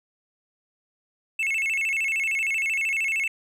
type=tone with vibrato; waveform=triangle; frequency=2405 Hz; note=D7; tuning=41 cents sharp; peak=-21 dBFS; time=1.39-3.28 s; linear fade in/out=5 ms; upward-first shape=square; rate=13 Hz; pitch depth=170 cents each way; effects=none